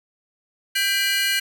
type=tone cluster; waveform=45% pulse; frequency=1583 / 2001 / 2375 / 2914 / 4211 Hz; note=G6 / B6 / D7 / F#7 / C8; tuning=+17 / +22 / +19 / -27 / +10 cents; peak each=-24 / -28 / -28 / -24 / -26 dBFS; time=0.75-1.4 s; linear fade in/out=10 ms; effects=9-bit